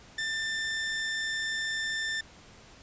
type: tone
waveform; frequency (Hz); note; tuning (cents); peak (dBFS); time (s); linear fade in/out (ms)
sawtooth; 1784; A6; +23; -26; 0.18-2.21; 5
effects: pink hiss -53 dBFS RMS until 2.82 s + resampled to 16000 Hz